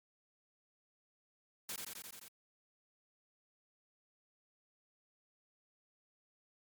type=noise with echo; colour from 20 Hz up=white; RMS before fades=-42 dBFS; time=1.69-1.76 s; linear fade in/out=2 ms; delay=87 ms; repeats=6; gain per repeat=-2 dB; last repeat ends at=2.282 s; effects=high-pass 80 Hz 12 dB/octave + MP3 96 kbps